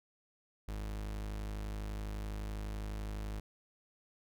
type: tone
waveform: 40% pulse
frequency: 51.91 Hz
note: G#1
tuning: in tune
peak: -37 dBFS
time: 0.68-3.4 s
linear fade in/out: 5 ms
effects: none